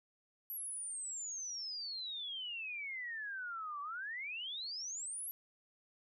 sine exponential two-way sweep, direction down then up, 11860 to 1131 to 11860 Hz, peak -40 dBFS, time 0.5-5.31 s, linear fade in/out 0 ms, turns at 3.81 s, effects none

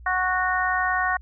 harmonic tone, 368.8 Hz, F#4, 6 cents flat, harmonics 2 / 3 / 4 / 5, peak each -26 / -26 / -26 / -26 dBFS, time 0.06-1.17 s, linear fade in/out 5 ms, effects added 60 Hz sine -41 dBFS peak until 1.21 s

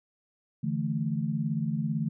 sine chord, D suspended second, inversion none, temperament equal, 146.83 / 164.81 / 220 Hz, D3 / E3 / A3, 0 / 0 / 0 cents, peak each -31 dBFS, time 0.63-2.09 s, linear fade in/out 10 ms, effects none

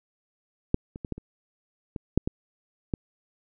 clicks, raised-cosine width 3 ms, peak -7 / -25 / -20 / -16 / -26 / -20 / -6 / -14 / -13 dBFS, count 9, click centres 0.744 / 0.959 / 1.048 / 1.123 / 1.18 / 1.962 / 2.176 / 2.275 / 2.938 s, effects none

